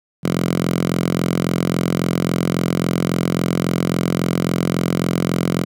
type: tone with high-pass filter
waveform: 5% pulse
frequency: 43.65 Hz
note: F1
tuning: in tune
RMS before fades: -19 dBFS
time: 0.23-5.65 s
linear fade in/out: 20 ms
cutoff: 160 Hz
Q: 2.7
effects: none